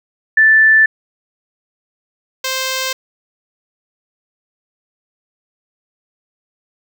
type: tone pair in turn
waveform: sine / 5% pulse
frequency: 1760 / 523.3 Hz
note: A6 / C5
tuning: 0 / 0 cents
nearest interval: octave + major sixth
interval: 2100 cents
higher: first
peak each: -6 dBFS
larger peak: neither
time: 0.37-0.86 / 2.44-2.93 s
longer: neither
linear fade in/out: 5 ms
effects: none